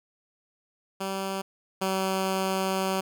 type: tone pair in turn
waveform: 10% pulse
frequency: 193.2 / 190.54 Hz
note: G3 / G3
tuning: -25 / -49 cents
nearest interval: unison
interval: 24 cents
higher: first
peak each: -21 / -17 dBFS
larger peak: second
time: 1-1.42 / 1.81-3.01 s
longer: second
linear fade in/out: 10 ms
effects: none